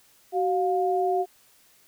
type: tone pair together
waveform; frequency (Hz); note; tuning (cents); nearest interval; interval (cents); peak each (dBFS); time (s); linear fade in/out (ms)
sine; 376.3 / 708.3; F#4 / F5; +29 / +24; major seventh; 1095; -24; 0.32-1.26; 50
effects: white hiss -59 dBFS RMS until 1.87 s